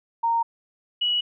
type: tone pair in turn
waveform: sine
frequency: 925 / 2927 Hz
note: A#5 / F#7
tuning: -14 / -19 cents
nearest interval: octave + minor sixth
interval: 1995 cents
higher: second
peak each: -19 / -20 dBFS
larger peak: first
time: 0.23-0.43 / 1.01-1.21 s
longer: neither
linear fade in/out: 10 ms
effects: none